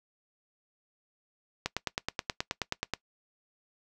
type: click train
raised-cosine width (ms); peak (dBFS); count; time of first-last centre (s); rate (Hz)
0.2; -12; 13; 1.66-2.937; 9.4
effects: noise-tail reverb RT60 0.1 s tail -21 dB re dry